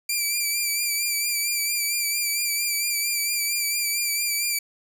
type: tone with vibrato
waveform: 10% pulse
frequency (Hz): 2349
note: D7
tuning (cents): 0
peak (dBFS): -14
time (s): 0.09-4.59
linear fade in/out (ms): 5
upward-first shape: sine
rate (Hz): 4.4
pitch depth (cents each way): 41
effects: none